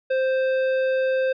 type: tone with tanh clipping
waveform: triangle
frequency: 523.3 Hz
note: C5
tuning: in tune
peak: -21 dBFS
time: 0.1-1.33 s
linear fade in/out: 10 ms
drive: 16 dB
effects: resampled to 11025 Hz